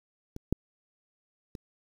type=clicks; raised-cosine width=3 ms; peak=-26 / -12 / -27 dBFS; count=3; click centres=0.364 / 0.526 / 1.552 s; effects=8-bit